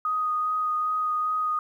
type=tone with vibrato; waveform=sine; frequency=1244.5 Hz; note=D#6; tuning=in tune; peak=-23 dBFS; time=0.05-1.59 s; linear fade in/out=2 ms; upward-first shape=sine; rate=2.5 Hz; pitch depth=11 cents each way; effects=10-bit